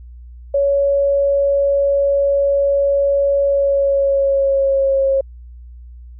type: tone with pitch glide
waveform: sine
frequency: 560 to 541.9 Hz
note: C#5 to C#5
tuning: +18 to -39 cents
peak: -12 dBFS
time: 0.54-5.21 s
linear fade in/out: 5 ms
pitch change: -57 cents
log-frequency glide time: 3.44-5.07 s
effects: added 60 Hz sine -34 dBFS peak until 6.19 s